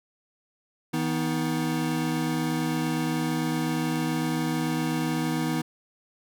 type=tone cluster; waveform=square; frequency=159.7 / 246.9 / 315.6 Hz; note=D#3 / B3 / D#4; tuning=+45 / 0 / +25 cents; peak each=-30 dBFS; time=0.93-5.62 s; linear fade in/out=10 ms; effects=none